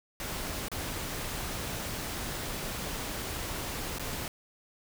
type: noise with dropouts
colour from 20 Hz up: pink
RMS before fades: -36 dBFS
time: 0.2-4.28 s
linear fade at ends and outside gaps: 1 ms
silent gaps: 0.684-0.716 / 3.985-3.995 s
effects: none